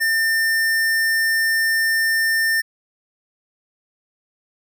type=tone; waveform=square; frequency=1800 Hz; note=A6; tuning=39 cents sharp; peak=-17 dBFS; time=0-2.62 s; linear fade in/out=20 ms; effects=none